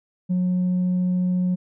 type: tone with tanh clipping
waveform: triangle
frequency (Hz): 181.4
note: F#3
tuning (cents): -34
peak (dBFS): -19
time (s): 0.29-1.56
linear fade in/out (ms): 20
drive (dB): 6
effects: none